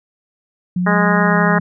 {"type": "tone with pitch glide", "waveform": "sine", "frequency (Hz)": [179.3, 174.3], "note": ["F3", "F3"], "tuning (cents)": [46, -3], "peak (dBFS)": -15, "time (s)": [0.76, 1.6], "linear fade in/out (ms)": 5, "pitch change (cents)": -49, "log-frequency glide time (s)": [1.27, 1.32]}
{"type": "harmonic tone", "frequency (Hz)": 207, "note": "G#3", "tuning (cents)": -5, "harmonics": [1, 2, 3, 4, 5, 6, 7, 8, 9], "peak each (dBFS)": [-22, -22, -22, -22, -22, -22, -22, -22, -22], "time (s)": [0.86, 1.59], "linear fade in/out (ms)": 10}
{"effects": []}